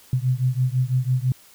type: beating tone pair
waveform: sine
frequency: 125.1 / 131.1 Hz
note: B2 / C3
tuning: +23 / +4 cents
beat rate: 6 Hz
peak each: -21 / -22 dBFS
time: 0.13-1.32 s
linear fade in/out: 2 ms
effects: white hiss -51 dBFS RMS until 1.54 s